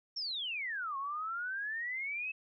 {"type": "exponential two-way sweep", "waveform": "sine", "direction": "down then up", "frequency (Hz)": [5588, 1071, 2620], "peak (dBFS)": -35, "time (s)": [0.16, 2.32], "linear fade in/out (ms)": 10, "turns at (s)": 0.97, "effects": []}